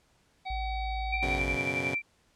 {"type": "harmonic tone", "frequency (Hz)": 758, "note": "F#5", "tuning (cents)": 42, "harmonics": [1, 3, 5, 6], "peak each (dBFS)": [-34, -41, -45, -52], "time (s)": [0.45, 1.4], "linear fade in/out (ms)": 20}
{"type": "tone", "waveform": "sine", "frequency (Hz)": 55.5, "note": "A1", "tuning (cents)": 16, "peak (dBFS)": -32, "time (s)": [0.5, 1.56], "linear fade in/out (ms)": 5}
{"type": "tone with tremolo", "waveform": "sine", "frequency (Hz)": 2349, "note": "D7", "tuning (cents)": 0, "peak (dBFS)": -26, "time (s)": [1.12, 2.02], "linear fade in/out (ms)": 10, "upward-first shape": "triangle", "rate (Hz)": 11, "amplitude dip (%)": 80}
{"type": "chord", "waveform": "10% pulse", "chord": "F# suspended fourth", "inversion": "none", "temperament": "just", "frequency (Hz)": [92.5, 123.33, 138.75], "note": ["F#2", "B2", "C#3"], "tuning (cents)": [0, -2, 2], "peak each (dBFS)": [-31, -30, -28], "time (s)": [1.22, 1.95], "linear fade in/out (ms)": 10}
{"effects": ["pink hiss -67 dBFS RMS until 2.35 s", "low-pass 9000 Hz 12 dB/octave"]}